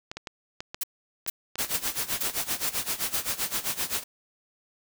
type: clicks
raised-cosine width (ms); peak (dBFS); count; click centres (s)
0.2; -18; 11; 0.115 / 0.17 / 0.272 / 0.605 / 0.745 / 1.264 / 1.556 / 1.647 / 1.877 / 2.162 / 2.297
type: noise bursts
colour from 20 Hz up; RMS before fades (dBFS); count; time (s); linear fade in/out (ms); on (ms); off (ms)
blue; -28; 6; 0.81-3.16; 5; 25; 440
type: noise with tremolo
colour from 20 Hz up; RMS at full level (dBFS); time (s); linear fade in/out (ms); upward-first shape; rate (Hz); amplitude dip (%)
white; -27; 1.58-4.04; 10; sine; 7.7; 85
effects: none